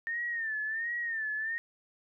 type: tone with vibrato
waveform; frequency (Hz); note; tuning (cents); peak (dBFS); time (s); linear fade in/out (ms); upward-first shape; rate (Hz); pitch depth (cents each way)
sine; 1811; A6; +49; -31; 0.07-1.58; 0; sine; 1.4; 93
effects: none